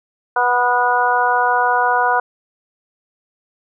harmonic tone with a mistuned harmonic, 245.8 Hz, B3, 8 cents flat, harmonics 2 / 3 / 4 / 5 / 6, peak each -23 / -18 / -17 / -23 / -19 dBFS, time 0.36-2.2 s, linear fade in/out 5 ms, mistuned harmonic 6, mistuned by -17 cents, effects none

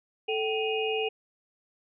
sine tone cluster, 437.9 / 768 / 2497 / 2849 Hz, A4 / G5 / D#7 / F7, -8 / -36 / +6 / +34 cents, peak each -28 / -35 / -34 / -34 dBFS, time 0.28-1.09 s, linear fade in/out 10 ms, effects none

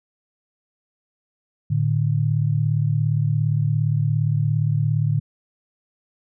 sine tone pair together, 111.47 / 148.8 Hz, A2 / D3, +23 / +23 cents, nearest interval perfect fourth, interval 500 cents, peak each -20 dBFS, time 1.7-5.2 s, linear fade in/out 10 ms, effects none

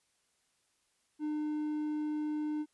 triangle tone, 302.4 Hz, D#4, 49 cents flat, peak -30 dBFS, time 1.19-2.66 s, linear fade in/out 50 ms, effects white hiss -75 dBFS RMS until 2.73 s + resampled to 24000 Hz

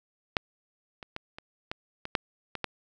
clicks, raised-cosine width 0.3 ms, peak -8 / -25 / -19 / -25 / -17 / -20 / -7 / -18 / -13 dBFS, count 9, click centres 0.368 / 1.028 / 1.164 / 1.385 / 1.715 / 2.054 / 2.152 / 2.553 / 2.643 s, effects none

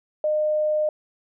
sine tone, 610 Hz, D#5, 34 cents flat, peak -19 dBFS, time 0.24-0.89 s, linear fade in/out 2 ms, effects none

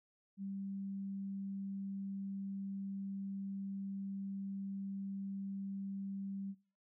sine tone, 196 Hz, G3, in tune, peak -40 dBFS, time 0.37-6.55 s, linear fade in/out 50 ms, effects noise-tail reverb RT60 0.4 s tail -20 dB re dry

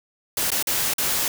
white noise with dropouts, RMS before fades -23 dBFS, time 0.37-1.28 s, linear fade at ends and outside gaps 2 ms, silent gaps 0.504-0.517 / 0.626-0.671 / 0.937-0.982 s, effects none

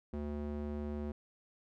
square tone with band-pass filter, 73.42 Hz, D2, in tune, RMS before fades -39 dBFS, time 0.13-1.12 s, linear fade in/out 5 ms, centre 280 Hz, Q 0.94, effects none

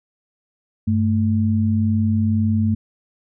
sine tone pair together, 98 / 220 Hz, G2 / A3, 0 / 0 cents, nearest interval octave + major second, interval 1400 cents, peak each -18 dBFS, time 0.87-2.75 s, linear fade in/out 10 ms, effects none

